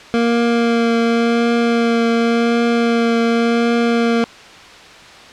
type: tone with vibrato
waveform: 25% pulse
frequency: 233.1 Hz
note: A#3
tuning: in tune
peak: -9 dBFS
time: 0.14-4.24 s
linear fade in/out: 0 ms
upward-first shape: triangle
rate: 0.9 Hz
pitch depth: 15 cents each way
effects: white hiss -38 dBFS RMS until 5.32 s + low-pass 4000 Hz 12 dB/octave